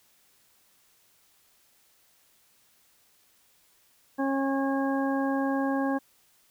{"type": "harmonic tone", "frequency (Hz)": 272.3, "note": "C#4", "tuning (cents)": -31, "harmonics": [1, 2, 3, 4, 6], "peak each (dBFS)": [-26, -32, -33, -37, -37], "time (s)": [4.18, 5.99], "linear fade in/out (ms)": 20, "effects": ["white hiss -64 dBFS RMS until 6.5 s"]}